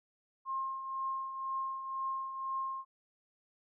sine tone with tremolo, 1066 Hz, C6, 32 cents sharp, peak -32 dBFS, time 0.45-2.85 s, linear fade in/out 50 ms, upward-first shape triangle, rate 2 Hz, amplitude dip 60%, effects none

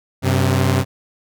sawtooth tone pair together, 95.4 / 131.04 Hz, G2 / C3, -47 / +3 cents, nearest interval perfect fourth, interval 550 cents, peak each -13 dBFS, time 0.22-0.85 s, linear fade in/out 50 ms, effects none

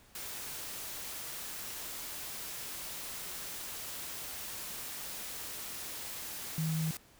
sine tone in noise, 159.1 Hz, D#3, 39 cents sharp, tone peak -30 dBFS, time 6.58-6.91 s, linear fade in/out 2 ms, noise white, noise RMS -42 dBFS, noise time 0.15-6.97 s, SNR +9 dB, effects pink hiss -61 dBFS RMS until 7.19 s

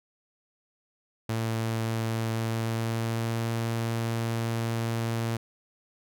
sawtooth tone with pitch glide, 113 to 114.98 Hz, A2 to A#2, +47 to -23 cents, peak -23 dBFS, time 1.29-5.37 s, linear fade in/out 5 ms, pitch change +30 cents, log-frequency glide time 2.31-3.5 s, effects none

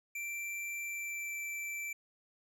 square tone with pitch glide, 2349 to 2334 Hz, D7 to D7, 0 to -11 cents, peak -38 dBFS, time 0.15-1.93 s, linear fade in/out 5 ms, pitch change -11 cents, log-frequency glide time 0.83-1.37 s, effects none

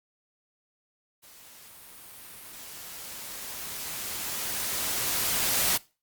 white noise with level ramp, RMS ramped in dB -52 to -24 dBFS, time 1.22-5.78 s, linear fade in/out 20 ms, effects noise-tail reverb RT60 0.3 s tail -21 dB re dry + Opus 48 kbps

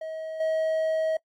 triangle tone with level steps, 637 Hz, D#5, 41 cents sharp, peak -30 / -21 dBFS, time 0.01-1.17 s, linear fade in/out 5 ms, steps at 0.4 s, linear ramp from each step 5 ms, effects noise-tail reverb RT60 0.1 s tail -24 dB re dry + AAC 64 kbps

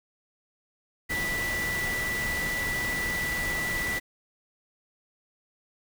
sine tone in noise, 1968 Hz, B6, 7 cents flat, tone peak -28 dBFS, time 1.09-4 s, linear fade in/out 20 ms, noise pink, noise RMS -34 dBFS, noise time 1.09-4 s, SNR +3 dB, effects none

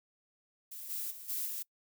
violet noise with level steps, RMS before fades -45 / -38 / -48 / -36 / -39 dBFS, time 0.71-1.63 s, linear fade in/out 10 ms, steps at 0.89 / 1.1 / 1.28 / 1.45 s, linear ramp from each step 20 ms, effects noise-tail reverb RT60 0.1 s tail -24 dB re dry

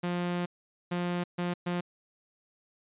sawtooth tone bursts at uneven times, 176.1 Hz, F3, 15 cents sharp, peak -25 dBFS, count 4, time 0.03-0.46 / 0.91-1.24 / 1.38-1.54 / 1.66-1.81 s, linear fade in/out 10 ms, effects resampled to 8000 Hz

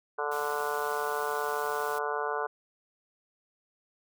harmonic tone, 146.8 Hz, D3, in tune, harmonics 3 / 4 / 5 / 6 / 7 / 8 / 9 / 10, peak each -34 / -39 / -37 / -38 / -36 / -38 / -42 / -37 dBFS, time 0.18-2.47 s, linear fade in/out 10 ms
white noise, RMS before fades -45 dBFS, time 0.31-1.99 s, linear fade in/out 10 ms
effects none

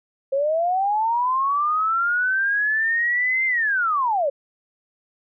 sine linear two-way sweep, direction up then down, 530 to 2100 to 530 Hz, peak -18 dBFS, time 0.32-4.3 s, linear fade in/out 10 ms, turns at 3.46 s, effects none

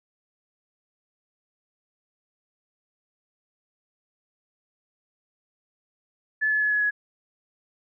sine tone with pitch steps, 1728 / 1716.1 / 1704.2 / 1692.4 / 1680.7 Hz, A6 / A6 / G#6 / G#6 / G#6, -32 / -44 / +44 / +32 / +20 cents, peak -20 dBFS, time 6.41-6.91 s, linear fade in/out 20 ms, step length 100 ms, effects none

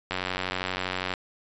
click train, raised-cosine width 0.3 ms, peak -12 dBFS, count 96, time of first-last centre 0.11-1.138 s, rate 92.4 Hz, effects resampled to 16000 Hz

